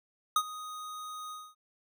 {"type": "tone with ADSR envelope", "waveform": "square", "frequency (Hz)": 1246, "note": "D#6", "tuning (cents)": 2, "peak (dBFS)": -22, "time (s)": [0.36, 1.55], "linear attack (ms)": 3, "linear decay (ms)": 59, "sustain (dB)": -18, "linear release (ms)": 240, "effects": []}